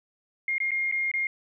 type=tone with dropouts; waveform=sine; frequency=2129 Hz; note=C7; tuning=30 cents sharp; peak=-24 dBFS; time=0.48-1.27 s; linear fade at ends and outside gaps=2 ms; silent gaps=0.582-0.602 / 0.708-0.716 / 0.914-0.923 / 1.115-1.138 s; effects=none